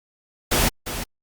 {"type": "noise with echo", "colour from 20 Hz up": "pink", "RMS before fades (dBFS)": -19, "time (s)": [0.51, 0.69], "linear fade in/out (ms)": 10, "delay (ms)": 350, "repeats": 1, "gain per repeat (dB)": -10, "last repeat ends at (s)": 1.04, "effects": ["Opus 48 kbps"]}